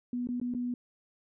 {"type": "tone with dropouts", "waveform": "sine", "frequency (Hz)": 245, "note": "B3", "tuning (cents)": -14, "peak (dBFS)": -30, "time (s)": [0.13, 0.74], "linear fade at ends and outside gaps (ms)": 2, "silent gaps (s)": [[0.272, 0.288], [0.4, 0.414], [0.539, 0.548]], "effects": []}